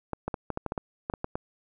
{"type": "clicks", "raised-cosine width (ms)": 1, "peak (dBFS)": -16, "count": 12, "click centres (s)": [0.133, 0.28, 0.342, 0.503, 0.574, 0.663, 0.721, 0.778, 1.099, 1.138, 1.244, 1.355], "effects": []}